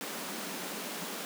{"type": "high-pass noise", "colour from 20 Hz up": "pink", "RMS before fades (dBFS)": -39, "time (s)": [0.01, 1.25], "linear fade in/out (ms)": 0, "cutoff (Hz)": 170, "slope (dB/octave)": 96, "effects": []}